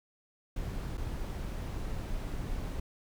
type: noise with dropouts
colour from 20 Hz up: brown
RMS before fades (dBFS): -36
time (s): 0.56-2.8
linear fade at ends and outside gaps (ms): 5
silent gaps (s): 0.973-0.977
effects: none